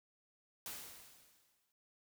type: noise with exponential decay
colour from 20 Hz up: white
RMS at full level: -44 dBFS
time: 0.66-1.72 s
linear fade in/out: 1 ms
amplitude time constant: 230 ms
effects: none